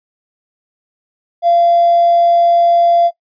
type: tone with hard clipping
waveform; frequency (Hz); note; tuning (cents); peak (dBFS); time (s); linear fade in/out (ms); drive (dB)
triangle; 687; F5; -29; -8; 1.42-3.11; 50; 3
effects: noise-tail reverb RT60 0.1 s tail -17 dB re dry + resampled to 11025 Hz